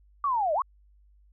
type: linear two-way sweep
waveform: sine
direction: down then up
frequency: 1174.7 to 581 to 1174.7 Hz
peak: -23 dBFS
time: 0.24-0.62 s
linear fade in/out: 2 ms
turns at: 0.54 s
effects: added 50 Hz sine -56 dBFS peak until 1.32 s